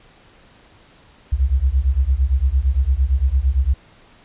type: beating tone pair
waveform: sine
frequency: 62 / 70.8 Hz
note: B1 / C#2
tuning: +7 / +37 cents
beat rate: 8.8 Hz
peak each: -17 dBFS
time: 1.32-3.74 s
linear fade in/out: 10 ms
effects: pink hiss -50 dBFS RMS until 4.24 s + resampled to 8000 Hz